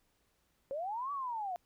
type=linear two-way sweep; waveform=sine; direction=up then down; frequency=523.3 to 1158 to 690 Hz; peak=-35 dBFS; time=0.71-1.56 s; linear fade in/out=0 ms; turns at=1.12 s; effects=pink hiss -75 dBFS RMS until 1.65 s